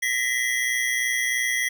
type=tone cluster; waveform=square; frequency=1900 / 2023 / 3272 Hz; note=A#6 / B6 / G#7; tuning=+33 / +41 / -26 cents; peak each=-27 / -25 / -33 dBFS; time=0.02-1.69 s; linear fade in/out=10 ms; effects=none